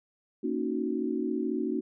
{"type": "chord", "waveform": "sine", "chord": "D# minor seventh", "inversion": "second", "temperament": "equal", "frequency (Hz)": [233.1, 277.2, 311.1, 370], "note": ["A#3", "C#4", "D#4", "F#4"], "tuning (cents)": [0, 0, 0, 0], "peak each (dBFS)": -33, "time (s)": [0.43, 1.81], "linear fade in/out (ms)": 10, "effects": []}